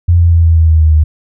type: tone with pitch steps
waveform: sine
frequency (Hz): 86.4 / 85.01 / 83.65 / 82.31 / 80.99 / 79.69 / 78.41 / 77.15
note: F2 / F2 / E2 / E2 / E2 / D#2 / D#2 / D#2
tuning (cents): -18 / -46 / +26 / -2 / -30 / +42 / +14 / -14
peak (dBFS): -4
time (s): 0.08-1.04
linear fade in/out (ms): 10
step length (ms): 120
effects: none